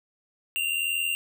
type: tone pair together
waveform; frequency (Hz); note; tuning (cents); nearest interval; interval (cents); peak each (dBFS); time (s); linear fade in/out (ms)
square; 2718 / 2799; F7 / F7; -48 / +3; minor second; 51; -31 / -27; 0.56-1.15; 0
effects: none